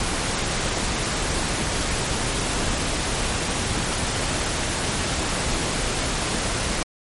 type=noise; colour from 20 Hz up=pink; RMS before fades=-24 dBFS; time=0-6.83 s; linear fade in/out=2 ms; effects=MP3 48 kbps